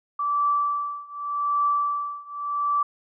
sine tone with tremolo, 1161 Hz, D6, 20 cents flat, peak -18 dBFS, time 0.19-2.83 s, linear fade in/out 5 ms, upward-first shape triangle, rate 0.85 Hz, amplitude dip 95%, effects none

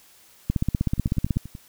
two click trains, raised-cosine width 5 ms, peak -9 / -24 dBFS, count 15 / 7, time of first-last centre 0.5-1.37 / 0.98-1.551 s, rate 16.1 / 10.5 Hz, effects white hiss -54 dBFS RMS until 1.68 s

